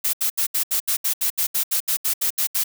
blue noise bursts, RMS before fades -21 dBFS, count 16, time 0.04-2.639 s, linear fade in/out 10 ms, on 94 ms, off 73 ms, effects none

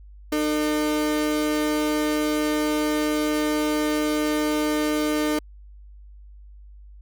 35% pulse tone pair together, 302.7 / 453.5 Hz, D#4 / A#4, -48 / -48 cents, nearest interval perfect fifth, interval 700 cents, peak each -20 / -27 dBFS, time 0.32-5.39 s, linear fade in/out 5 ms, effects added 50 Hz sine -42 dBFS peak until 7.01 s

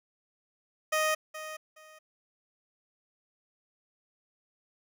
15% pulse tone with echo, 622.3 Hz, D#5, in tune, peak -19 dBFS, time 0.92-1.15 s, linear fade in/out 10 ms, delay 420 ms, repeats 2, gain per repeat -13 dB, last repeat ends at 1.99 s, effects none

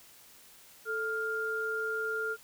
sine tone pair together, 440 / 1402.6 Hz, A4 / F6, 0 / +7 cents, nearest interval octave + minor sixth, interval 2007 cents, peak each -35 / -32 dBFS, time 0.85-2.37 s, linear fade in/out 50 ms, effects white hiss -56 dBFS RMS until 2.43 s

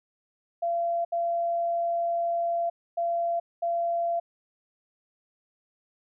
sine tone bursts at uneven times, 683 Hz, F5, 39 cents flat, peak -24 dBFS, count 4, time 0.62-1.05 / 1.12-2.7 / 2.97-3.4 / 3.62-4.2 s, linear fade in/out 10 ms, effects none

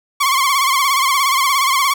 sawtooth tone with vibrato, 1088 Hz, C#6, 33 cents flat, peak -9 dBFS, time 0.2-1.94 s, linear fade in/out 10 ms, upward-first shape sine, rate 17 Hz, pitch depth 89 cents each way, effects none

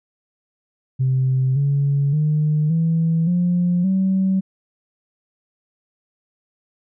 sine tone with pitch steps, 130.81 / 141.01 / 152.01 / 163.86 / 176.64 / 190.41 Hz, C3 / C#3 / D#3 / E3 / F3 / F#3, 0 / +30 / -40 / -10 / +20 / +50 cents, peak -14 dBFS, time 0.99-4.41 s, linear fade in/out 20 ms, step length 570 ms, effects tanh soft clip ceiling -11 dBFS

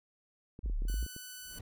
clicks, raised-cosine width 3 ms, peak -34 dBFS, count 10, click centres 0.591 / 0.66 / 0.698 / 0.821 / 0.852 / 0.899 / 0.942 / 1.028 / 1.064 / 1.164 s
sine exponential two-way sweep, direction down then up, 61.74 to 32.99 to 61.74 Hz, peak -30 dBFS, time 0.63-1.06 s, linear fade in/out 20 ms, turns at 0.77 s
5% pulse tone, 1495 Hz, F#6, 17 cents sharp, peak -33 dBFS, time 0.88-1.59 s, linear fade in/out 5 ms
brown noise with exponential growth, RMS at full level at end -43 dBFS, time 1.34-1.61 s, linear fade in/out 5 ms, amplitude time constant 57 ms
effects none

